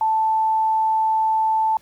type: tone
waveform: sine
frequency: 880 Hz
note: A5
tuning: in tune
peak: -16 dBFS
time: 0.01-1.77 s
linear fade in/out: 2 ms
effects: pink hiss -55 dBFS RMS until 1.81 s